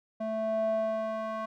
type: tone with band-pass filter sweep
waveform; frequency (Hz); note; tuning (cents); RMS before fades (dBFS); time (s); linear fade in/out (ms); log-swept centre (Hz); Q
square; 220; A3; 0; -31; 0.2-1.46; 10; 530 to 940; 4.5
effects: none